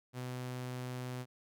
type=tone; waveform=sawtooth; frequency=126 Hz; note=B2; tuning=35 cents sharp; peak=-35 dBFS; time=0.13-1.26 s; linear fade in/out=50 ms; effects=none